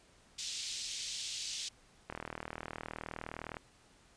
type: band-pass noise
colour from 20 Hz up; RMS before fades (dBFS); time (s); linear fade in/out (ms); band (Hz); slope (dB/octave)
pink; -41; 0.38-1.69; 10; 3200 to 7400; 24
type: click train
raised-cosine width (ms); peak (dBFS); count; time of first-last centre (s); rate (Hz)
0.5; -25; 59; 2.1-3.568; 39.5
effects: pink hiss -64 dBFS RMS until 4.16 s + resampled to 22050 Hz